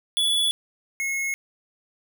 square tone pair in turn, 3423 / 2173 Hz, A7 / C#7, -48 / -35 cents, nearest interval minor sixth, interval 787 cents, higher first, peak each -20 / -25 dBFS, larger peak first, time 0.17-0.51 / 1-1.34 s, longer neither, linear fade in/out 0 ms, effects none

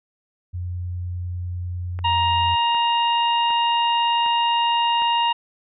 sine tone, 89 Hz, F2, 33 cents sharp, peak -25 dBFS, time 0.53-2.56 s, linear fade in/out 20 ms
click train, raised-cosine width 0.5 ms, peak -22 dBFS, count 5, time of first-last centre 1.99-5.02 s, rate 1.32 Hz
harmonic tone, 939 Hz, A#5, 12 cents sharp, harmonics 1 / 2 / 3 / 4, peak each -18 / -33 / -23 / -34 dBFS, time 2.04-5.33 s, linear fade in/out 10 ms
effects none

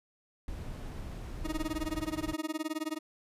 brown noise, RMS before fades -40 dBFS, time 0.48-2.34 s, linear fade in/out 2 ms
40% pulse tone with tremolo, 312.8 Hz, D#4, 9 cents sharp, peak -29 dBFS, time 1.44-2.99 s, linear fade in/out 20 ms, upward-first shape sine, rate 19 Hz, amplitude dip 100%
effects resampled to 32000 Hz

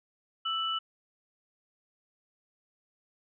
sine tone pair together, 1321.2 / 2966 Hz, E6 / F#7, +4 / +4 cents, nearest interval octave + major second, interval 1400 cents, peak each -32 / -31 dBFS, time 0.45-0.79 s, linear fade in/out 10 ms, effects none

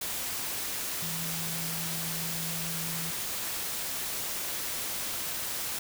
sine tone in noise, 164.81 Hz, E3, in tune, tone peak -38 dBFS, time 1.02-3.11 s, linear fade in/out 5 ms, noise white, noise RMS -34 dBFS, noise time 0.01-5.79 s, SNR -7 dB, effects none

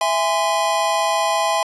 square chord, E augmented, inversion none, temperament just, 659.3 / 824.1 / 1030.1 Hz, E5 / G#5 / B#5, 0 / -14 / -27 cents, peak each -22 dBFS, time 0.01-1.63 s, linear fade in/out 2 ms, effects resampled to 24000 Hz + 8-bit

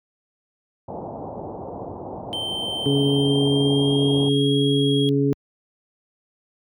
white low-pass noise, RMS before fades -33 dBFS, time 0.88-4.29 s, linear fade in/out 5 ms, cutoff 870 Hz, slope 48 dB/octave
triangle tone with pitch glide, 3115 to 3289 Hz, G7 to G#7, -12 to -18 cents, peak -24 dBFS, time 2.33-5.09 s, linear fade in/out 0 ms, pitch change +94 cents, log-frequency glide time 2.87-4.52 s
harmonic tone, 140 Hz, C#3, 18 cents sharp, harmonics 1 / 2 / 3, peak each -21 / -20 / -22 dBFS, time 2.86-5.33 s, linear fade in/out 0 ms
effects high-pass 80 Hz 12 dB/octave

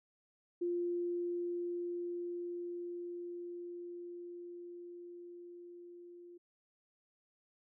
sine tone with level ramp, 349.2 Hz, F4, in tune, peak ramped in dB -32 to -51 dBFS, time 0.61-6.38 s, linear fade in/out 10 ms, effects none

